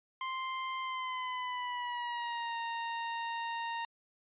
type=tone with pitch glide; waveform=sawtooth; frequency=1046.5 to 927 Hz; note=C6 to A#5; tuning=0 to -10 cents; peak=-31 dBFS; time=0.21-3.85 s; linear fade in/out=2 ms; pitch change=-210 cents; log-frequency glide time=0.81-2.57 s; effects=resampled to 8000 Hz